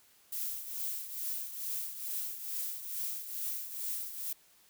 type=noise with tremolo; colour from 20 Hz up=violet; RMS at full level=-35 dBFS; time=0.32-4.33 s; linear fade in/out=5 ms; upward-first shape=triangle; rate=2.3 Hz; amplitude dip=70%; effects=white hiss -64 dBFS RMS until 4.69 s